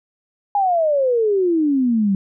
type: exponential sweep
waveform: sine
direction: down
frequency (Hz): 828 to 189.8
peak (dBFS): -14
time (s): 0.55-2.15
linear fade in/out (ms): 2
effects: none